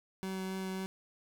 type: tone with vibrato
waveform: 30% pulse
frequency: 189.3 Hz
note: F#3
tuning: 40 cents sharp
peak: -33 dBFS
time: 0.23-0.86 s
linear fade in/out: 0 ms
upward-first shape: sine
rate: 3.7 Hz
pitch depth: 8 cents each way
effects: 10-bit